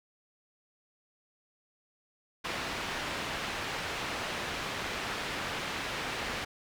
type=low-pass noise; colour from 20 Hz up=white; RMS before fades=-36 dBFS; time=2.44-6.45 s; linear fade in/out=10 ms; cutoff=2700 Hz; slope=12 dB/octave; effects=none